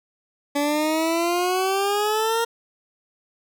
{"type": "exponential sweep", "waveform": "20% pulse", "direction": "up", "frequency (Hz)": [285.2, 466.4], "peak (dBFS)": -15, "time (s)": [0.55, 2.45], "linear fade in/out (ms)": 10, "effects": []}